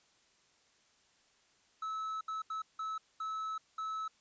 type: tone bursts at uneven times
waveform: triangle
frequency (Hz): 1300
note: E6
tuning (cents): -24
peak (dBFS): -34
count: 6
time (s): 1.82-2.21 / 2.28-2.42 / 2.5-2.62 / 2.79-2.98 / 3.2-3.58 / 3.78-4.08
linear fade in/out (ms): 5
effects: white hiss -69 dBFS RMS until 4.2 s + resampled to 16000 Hz